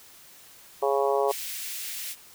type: harmonic tone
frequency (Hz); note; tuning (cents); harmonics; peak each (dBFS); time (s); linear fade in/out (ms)
138.59; C#3; 0; 3 / 4 / 5 / 6 / 7 / 8; -25 / -27 / -29 / -31 / -32 / -33; 0.82-1.32; 10
type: high-pass noise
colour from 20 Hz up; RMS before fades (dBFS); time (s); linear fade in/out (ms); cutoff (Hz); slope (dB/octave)
white; -35; 1.27-2.16; 50; 1900; 24
effects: white hiss -51 dBFS RMS until 2.34 s